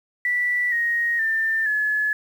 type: tone with pitch steps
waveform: sine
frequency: 1963 / 1874.4 / 1789.7 / 1708.9 Hz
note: B6 / A#6 / A6 / G#6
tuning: -11 / +9 / +29 / +49 cents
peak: -19 dBFS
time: 0.25-2.13 s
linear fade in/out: 2 ms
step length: 470 ms
effects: 8-bit